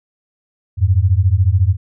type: beating tone pair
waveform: sine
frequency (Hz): 87 / 101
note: F2 / G#2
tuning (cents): -6 / -48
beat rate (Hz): 14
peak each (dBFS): -13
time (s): 0.77-1.77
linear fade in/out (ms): 50
effects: none